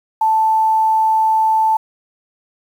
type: tone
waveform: sine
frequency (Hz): 880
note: A5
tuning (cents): 0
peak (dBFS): -11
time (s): 0.21-1.77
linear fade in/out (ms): 5
effects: 7-bit